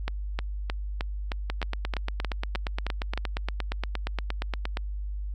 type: two click trains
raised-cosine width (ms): 0.3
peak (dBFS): -14 / -14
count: 29 / 11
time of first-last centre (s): 1.5-4.771 / 0.08-3.176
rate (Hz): 8.56 / 3.23
effects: added 50 Hz sine -30 dBFS peak until 5.34 s